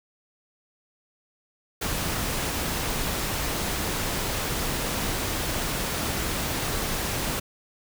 pink noise, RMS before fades -28 dBFS, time 1.81-7.4 s, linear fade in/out 10 ms, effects none

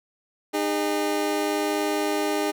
25% pulse tone pair together, 306 / 406.9 Hz, D#4 / G#4, -29 / -35 cents, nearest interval perfect fourth, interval 494 cents, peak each -22 dBFS, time 0.53-2.52 s, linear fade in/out 20 ms, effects none

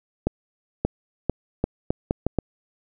accelerating click train, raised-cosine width 2 ms, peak -7 dBFS, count 8, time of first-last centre 0.27-2.387 s, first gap 580 ms, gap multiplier 0.77, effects none

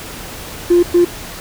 triangle tone bursts at uneven times, 349.2 Hz, F4, in tune, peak -3 dBFS, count 2, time 0.7-0.83 / 0.94-1.05 s, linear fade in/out 10 ms, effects tanh soft clip ceiling -4 dBFS + pink hiss -30 dBFS RMS until 1.4 s

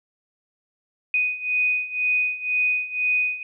sine beating tone pair, 2489 / 2491 Hz, D#7 / D#7, 0 / +1 cents, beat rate 2 Hz, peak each -25 / -22 dBFS, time 1.14-3.43 s, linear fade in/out 2 ms, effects none

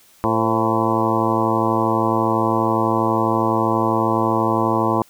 harmonic tone with a mistuned harmonic, 112.2 Hz, A2, 34 cents sharp, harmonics 1 / 2 / 3 / 4 / 5 / 6 / 7 / 8 / 9 / 10, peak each -26 / -24 / -22 / -27 / -26 / -27 / -27 / -25 / -22 / -28 dBFS, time 0.24-5.02 s, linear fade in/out 0 ms, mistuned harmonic 5, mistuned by -72 cents, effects white hiss -52 dBFS RMS until 5.09 s

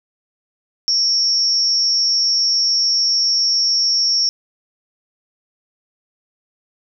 sine tone with amplitude modulation, 5480 Hz, F8, 34 cents flat, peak -10 dBFS, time 0.88-4.29 s, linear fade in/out 0 ms, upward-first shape sine, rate 253 Hz, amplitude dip 75%, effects none

